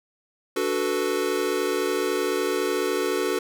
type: chord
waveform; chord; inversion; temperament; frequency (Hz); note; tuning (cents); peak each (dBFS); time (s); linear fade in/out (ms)
square; B minor seventh; first; equal with one note detuned; 291.6 / 370 / 440 / 493.9; D4 / F#4 / A4 / B4; -12 / 0 / 0 / 0; -32 / -27 / -28 / -31; 0.56-3.39; 5
effects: none